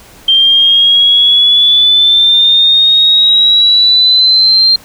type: exponential sweep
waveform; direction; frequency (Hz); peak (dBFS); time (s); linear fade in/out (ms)
sine; up; 3158 to 4186; -4; 0.28-4.76; 5
effects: pink hiss -38 dBFS RMS until 4.84 s